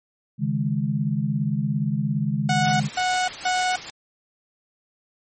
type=chord; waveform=sine; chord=C# suspended second; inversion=none; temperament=just; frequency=138.59 / 155.92 / 207.9 Hz; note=C#3 / D#3 / G#3; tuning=0 / +4 / +2 cents; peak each=-25 dBFS; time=0.38-2.9 s; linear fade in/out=50 ms
type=tone bursts; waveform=sawtooth; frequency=735 Hz; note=F#5; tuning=12 cents flat; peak=-16 dBFS; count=3; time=2.49-3.76 s; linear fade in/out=5 ms; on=310 ms; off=170 ms
type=noise with tremolo; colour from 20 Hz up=white; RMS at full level=-32 dBFS; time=2.65-3.9 s; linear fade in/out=0 ms; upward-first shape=sine; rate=6.6 Hz; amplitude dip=40%
effects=MP3 32 kbps